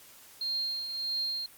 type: tone with tremolo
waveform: sine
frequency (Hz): 4200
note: C8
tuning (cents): +6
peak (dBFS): -28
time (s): 0.41-1.46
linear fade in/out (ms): 2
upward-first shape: triangle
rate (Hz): 1.6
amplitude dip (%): 55
effects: white hiss -54 dBFS RMS until 1.57 s + Opus 48 kbps